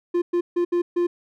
triangle tone bursts at uneven times, 349.2 Hz, F4, in tune, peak -16 dBFS, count 5, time 0.14-0.22 / 0.33-0.41 / 0.56-0.65 / 0.72-0.82 / 0.96-1.07 s, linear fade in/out 10 ms, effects none

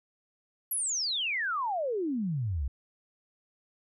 sine exponential sweep, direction down, 11860 to 61.3 Hz, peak -28 dBFS, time 0.71-2.68 s, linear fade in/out 5 ms, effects none

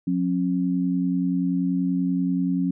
sine tone pair together, 180 / 270.4 Hz, F#3 / C#4, -47 / -43 cents, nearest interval perfect fifth, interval 704 cents, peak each -23 dBFS, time 0.07-2.71 s, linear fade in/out 5 ms, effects none

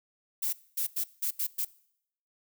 violet noise bursts at uneven times, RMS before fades -30 dBFS, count 6, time 0.42-0.53 / 0.77-0.87 / 0.96-1.04 / 1.22-1.31 / 1.39-1.47 / 1.58-1.65 s, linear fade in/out 10 ms, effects noise-tail reverb RT60 0.7 s tail -21 dB re dry

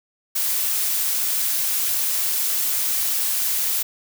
blue noise, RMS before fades -22 dBFS, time 0.35-3.83 s, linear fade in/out 10 ms, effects none

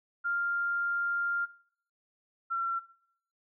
sine tone pair in turn, 1396.9 / 1360.3 Hz, F6 / F6, 0 / -46 cents, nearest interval unison, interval 46 cents, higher first, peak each -28 / -28 dBFS, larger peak neither, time 0.24-1.46 / 2.5-2.8 s, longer first, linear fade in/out 20 ms, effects noise-tail reverb RT60 0.6 s tail -18 dB re dry

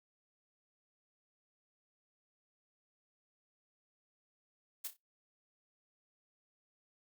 blue noise with echo, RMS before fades -40 dBFS, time 4.84-4.88 s, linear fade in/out 10 ms, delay 30 ms, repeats 3, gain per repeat -10 dB, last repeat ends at 4.97 s, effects noise-tail reverb RT60 0.2 s tail -25 dB re dry

